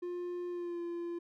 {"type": "tone with pitch glide", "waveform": "triangle", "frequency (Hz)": [353.5, 343.6], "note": ["F4", "F4"], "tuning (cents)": [21, -28], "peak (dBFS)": -34, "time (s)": [0.02, 1.19], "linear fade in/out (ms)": 10, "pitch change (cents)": -49, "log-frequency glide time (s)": [0.49, 0.81], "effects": []}